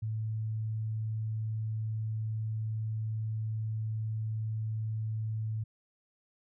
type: tone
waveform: sine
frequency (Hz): 109.7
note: A2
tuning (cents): -5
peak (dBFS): -31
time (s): 0.02-5.64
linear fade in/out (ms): 10
effects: none